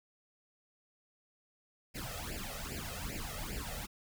pink noise with flanger, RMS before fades -41 dBFS, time 1.94-3.87 s, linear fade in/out 20 ms, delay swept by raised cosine 0.4 to 1.6 ms, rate 2.5 Hz, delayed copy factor +1, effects none

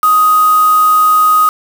sine tone with quantisation, 1250 Hz, D#6, 8 cents sharp, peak -6 dBFS, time 0.03-1.49 s, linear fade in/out 2 ms, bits 3, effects none

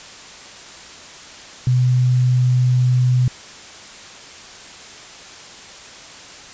sine tone, 125.6 Hz, B2, 30 cents sharp, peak -12 dBFS, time 1.67-3.28 s, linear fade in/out 2 ms, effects white hiss -38 dBFS RMS until 6.53 s + resampled to 16000 Hz

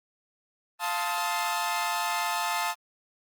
sawtooth chord, F dominant seventh, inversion none, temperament equal with one note detuned, 698.5 / 880 / 1046.5 / 1266.3 Hz, F5 / A5 / C6 / Eb6, 0 / 0 / 0 / +30 cents, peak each -30 / -26 / -31 / -30 dBFS, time 0.79-2.75 s, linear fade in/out 50 ms, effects Opus 32 kbps

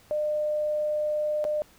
sine tone with dropouts, 603 Hz, D5, 46 cents sharp, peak -24 dBFS, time 0.11-1.62 s, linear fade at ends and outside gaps 0 ms, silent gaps 1.442-1.45 s, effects pink hiss -57 dBFS RMS until 1.78 s

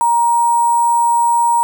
sine tone with sample-and-hold, 941 Hz, A#5, 16 cents sharp, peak -10 dBFS, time 0.01-1.63 s, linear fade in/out 0 ms, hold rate 8820 Hz, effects none

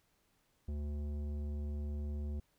sine tone with tanh clipping, 73.4 Hz, D2, in tune, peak -38 dBFS, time 0.68-2.4 s, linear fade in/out 5 ms, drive 13 dB, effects pink hiss -75 dBFS RMS until 2.58 s

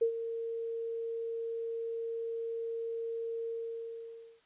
sine tone with ADSR envelope, 458.5 Hz, A#4, 29 cents flat, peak -23 dBFS, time 0.01-4.41 s, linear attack 11 ms, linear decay 91 ms, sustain -11 dB, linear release 930 ms, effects white hiss -67 dBFS RMS until 4.45 s + resampled to 8000 Hz

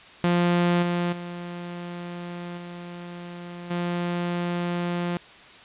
sawtooth tone with level steps, 174.61 Hz, F3, in tune, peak -15 / -19 / -29 / -32 / -21 dBFS, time 0.24-5.17 s, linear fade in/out 0 ms, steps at 0.82 / 1.12 / 2.57 / 3.7 s, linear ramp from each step 10 ms, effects white hiss -47 dBFS RMS until 5.64 s + resampled to 8000 Hz

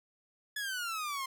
sawtooth exponential sweep, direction down, 1720 to 1046.5 Hz, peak -31 dBFS, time 0.56-1.26 s, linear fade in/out 5 ms, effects none

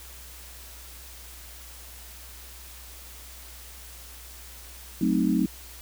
sine chord, F# diminished seventh, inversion none, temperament equal with one note detuned, 185.85 / 220 / 261.6 / 311.1 Hz, F#3 / A3 / C4 / Eb4, +8 / 0 / 0 / 0 cents, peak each -26 dBFS, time 5.01-5.46 s, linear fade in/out 5 ms, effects added 61 Hz sine -46 dBFS peak until 5.81 s + white hiss -46 dBFS RMS until 5.81 s

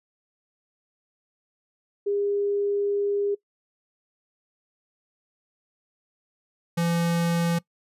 sine / square tone pair in turn, 405.1 / 169.64 Hz, G#4 / E3, -43 / +50 cents, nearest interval octave + minor third, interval 1507 cents, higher first, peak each -22 dBFS, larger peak neither, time 2.06-3.35 / 6.77-7.59 s, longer first, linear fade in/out 10 ms, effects noise-tail reverb RT60 0.1 s tail -21 dB re dry + resampled to 32000 Hz

